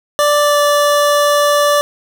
25% pulse tone with pitch glide, 587.3 to 582.6 Hz, D5 to D5, 0 to -14 cents, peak -6 dBFS, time 0.19-1.81 s, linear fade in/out 0 ms, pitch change -14 cents, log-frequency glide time 0.41-0.59 s, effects none

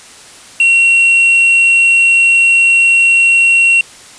triangle tone with quantisation, 2734 Hz, F7, 37 cents flat, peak -4 dBFS, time 0.6-3.81 s, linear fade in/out 2 ms, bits 5, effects white hiss -36 dBFS RMS until 4.18 s + resampled to 22050 Hz

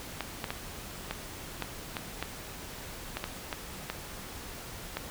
clicks, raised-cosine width 0.3 ms, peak -16 dBFS, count 12, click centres 0.207 / 0.442 / 0.505 / 1.11 / 1.623 / 1.968 / 2.226 / 3.17 / 3.241 / 3.528 / 3.9 / 4.97 s, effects pink hiss -43 dBFS RMS until 5.1 s

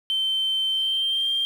sine tone with pitch glide, 3100 to 3182 Hz, G7 to G7, -20 to +25 cents, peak -20 dBFS, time 0.1-1.45 s, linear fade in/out 0 ms, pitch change +45 cents, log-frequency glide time 0.7-1.29 s, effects tanh soft clip ceiling -16 dBFS + 8-bit

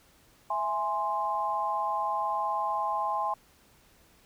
sine chord, E augmented, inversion none, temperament equal, 659.3 / 830.6 / 1046.5 Hz, E5 / G#5 / B#5, 0 / 0 / 0 cents, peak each -36 / -30 / -30 dBFS, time 0.5-3.34 s, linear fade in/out 5 ms, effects pink hiss -61 dBFS RMS until 4.25 s

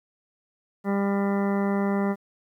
harmonic tone, 199.1 Hz, G3, 27 cents sharp, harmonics 1 / 2 / 3 / 4 / 5 / 6 / 7 / 9 / 10, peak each -23 / -29 / -33 / -35 / -37 / -39 / -40 / -42 / -43 dBFS, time 0.84-2.16 s, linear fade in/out 50 ms, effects 10-bit

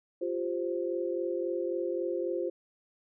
sine chord, F suspended second, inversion none, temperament just, 349.2 / 392.9 / 523.8 Hz, F4 / G4 / C5, 0 / +4 / +2 cents, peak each -32 / -36 / -34 dBFS, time 0.21-2.5 s, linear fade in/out 10 ms, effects none

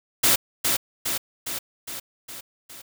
white noise with echo, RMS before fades -18 dBFS, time 0.23-0.36 s, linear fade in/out 10 ms, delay 410 ms, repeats 6, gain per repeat -4 dB, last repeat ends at 2.82 s, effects none

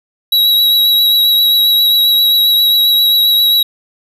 square tone with vibrato, 3877 Hz, B7, 33 cents flat, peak -8 dBFS, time 0.32-3.63 s, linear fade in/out 5 ms, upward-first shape triangle, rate 7.5 Hz, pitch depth 25 cents each way, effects none

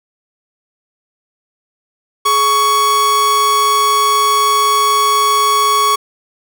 45% pulse tone pair together, 421.7 / 1117 Hz, G#4 / C#6, +26 / +13 cents, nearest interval octave + perfect fourth, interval 1687 cents, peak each -22 / -10 dBFS, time 2.25-5.96 s, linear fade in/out 10 ms, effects none

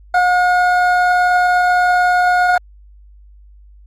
triangle tone pair together, 720 / 1441.9 Hz, F#5 / F#6, -47 / -45 cents, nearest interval octave, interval 1202 cents, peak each -10 / -14 dBFS, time 0.14-2.58 s, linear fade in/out 5 ms, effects added 50 Hz sine -40 dBFS peak until 3.86 s + AAC 48 kbps

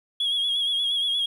sine tone with vibrato, 3322 Hz, G#7, in tune, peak -20 dBFS, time 0.2-1.26 s, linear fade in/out 5 ms, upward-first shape sine, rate 8.5 Hz, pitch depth 46 cents each way, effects tanh soft clip ceiling -19 dBFS + 9-bit

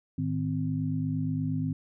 sine tone cluster, 107.2 / 155.7 / 259 Hz, A2 / D#3 / C4, -45 / +2 / -17 cents, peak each -33 / -30 / -31 dBFS, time 0.18-1.73 s, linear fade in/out 5 ms, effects none

